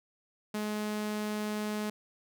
sawtooth tone, 211.4 Hz, G#3, 31 cents sharp, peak -28 dBFS, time 0.54-1.9 s, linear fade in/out 5 ms, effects none

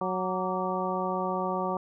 harmonic tone with a mistuned harmonic, 185 Hz, F#3, in tune, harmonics 1 / 2 / 3 / 4 / 5 / 6, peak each -34 / -34 / -34 / -34 / -34 / -34 dBFS, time 0.01-1.77 s, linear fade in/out 2 ms, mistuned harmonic 6, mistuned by +72 cents, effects none

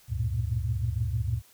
sine tone cluster, 71.4 / 96.1 / 112 / 118.4 Hz, D2 / G2 / A2 / A#2, -48 / -34 / +31 / +27 cents, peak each -31 dBFS, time 0.08-1.42 s, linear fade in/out 50 ms, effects tanh soft clip ceiling -15 dBFS + white hiss -58 dBFS RMS until 1.53 s

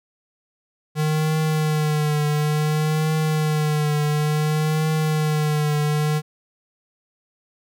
square tone with vibrato, 152.8 Hz, D#3, 31 cents flat, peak -19 dBFS, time 0.95-6.22 s, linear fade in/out 50 ms, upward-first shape triangle, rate 0.57 Hz, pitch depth 45 cents each way, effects none

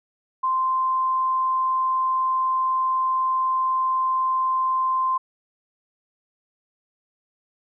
sine tone, 1042 Hz, C6, 7 cents flat, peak -19 dBFS, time 0.43-5.18 s, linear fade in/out 10 ms, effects none

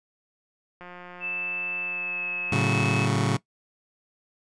click train, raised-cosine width 0.5 ms, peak -28 dBFS, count 333, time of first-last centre 0.81-2.675 s, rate 178 Hz
sine tone with pitch glide, 2637 to 2587 Hz, E7 to E7, 0 to -33 cents, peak -28 dBFS, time 1.2-3.08 s, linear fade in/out 50 ms, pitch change -33 cents, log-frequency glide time 1.82-2.28 s
sawtooth chord, F# minor, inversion first, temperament just, 111 / 138.75 / 185 Hz, A2 / C#3 / F#3, +16 / +2 / 0 cents, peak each -22 / -21 / -24 dBFS, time 2.52-3.37 s, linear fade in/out 5 ms
effects noise-tail reverb RT60 0.1 s tail -19 dB re dry + resampled to 22050 Hz

